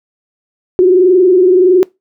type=tone with frequency modulation; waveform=sine; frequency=366.5 Hz; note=F#4; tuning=16 cents flat; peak=-4 dBFS; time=0.79-1.83 s; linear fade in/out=0 ms; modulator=21.5 Hz; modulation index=0.74; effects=noise-tail reverb RT60 0.2 s tail -23 dB re dry